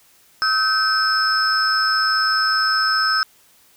sine tone cluster, 1286 / 1541 / 5200 Hz, E6 / G6 / E8, -43 / -30 / -24 cents, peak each -19 dBFS, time 0.42-3.23 s, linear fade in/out 0 ms, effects tanh soft clip ceiling -9 dBFS + white hiss -54 dBFS RMS until 3.76 s

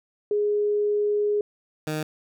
sine / 15% pulse tone pair in turn, 415.3 / 154.31 Hz, G#4 / D#3, 0 / -14 cents, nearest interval octave + perfect fourth, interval 1714 cents, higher first, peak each -20 dBFS, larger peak neither, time 0.31-1.41 / 1.87-2.03 s, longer first, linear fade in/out 2 ms, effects none

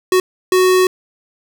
square tone bursts at uneven times, 370 Hz, F#4, in tune, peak -10 dBFS, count 2, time 0.12-0.2 / 0.52-0.87 s, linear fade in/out 2 ms, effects none

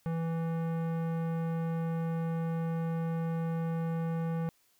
sine tone with tanh clipping, 164.81 Hz, E3, in tune, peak -32 dBFS, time 0.06-4.49 s, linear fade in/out 0 ms, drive 17 dB, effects white hiss -69 dBFS RMS until 4.79 s

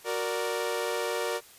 sawtooth chord, Gb augmented, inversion none, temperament equal, 370 / 466.2 / 587.3 Hz, Gb4 / Bb4 / D5, 0 / 0 / 0 cents, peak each -31 / -27 / -30 dBFS, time 0.04-1.41 s, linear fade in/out 50 ms, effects white hiss -53 dBFS RMS until 1.58 s + resampled to 32000 Hz

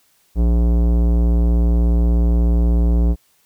sine tone with tanh clipping, 58.27 Hz, A#1, in tune, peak -14 dBFS, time 0.35-3.16 s, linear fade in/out 50 ms, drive 17 dB, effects white hiss -59 dBFS RMS until 3.45 s

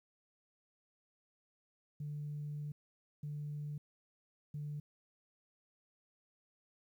sine tone bursts at uneven times, 147.6 Hz, D3, 9 cents sharp, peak -38 dBFS, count 3, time 2-2.72 / 3.23-3.78 / 4.54-4.8 s, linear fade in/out 5 ms, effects tanh soft clip ceiling -35 dBFS + 12-bit

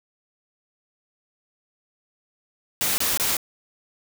white noise bursts, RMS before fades -23 dBFS, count 3, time 2.81-3.368 s, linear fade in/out 0 ms, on 170 ms, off 24 ms, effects none

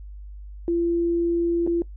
sine tone with dropouts, 340.7 Hz, F4, 43 cents flat, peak -19 dBFS, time 0.68-1.82 s, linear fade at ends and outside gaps 1 ms, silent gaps 1.666-1.674 s, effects noise-tail reverb RT60 0.1 s tail -21 dB re dry + added 50 Hz sine -36 dBFS peak until 1.96 s

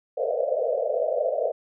white band-pass noise, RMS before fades -25 dBFS, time 0.17-1.52 s, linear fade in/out 10 ms, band 460 to 670 Hz, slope 96 dB/octave, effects none

